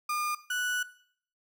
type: tone pair in turn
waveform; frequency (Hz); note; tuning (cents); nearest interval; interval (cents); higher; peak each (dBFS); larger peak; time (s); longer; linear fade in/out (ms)
35% pulse; 1210 / 1478; D#6 / F#6; -49 / -2; minor third; 347; second; -27; neither; 0.09-0.35 / 0.5-0.83; second; 5
effects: noise-tail reverb RT60 0.6 s tail -17 dB re dry